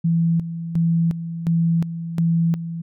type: tone with tremolo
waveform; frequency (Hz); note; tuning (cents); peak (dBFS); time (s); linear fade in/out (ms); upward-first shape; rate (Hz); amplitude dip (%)
sine; 166.7; E3; +20; -15; 0.04-2.82; 10; square; 1.4; 70
effects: none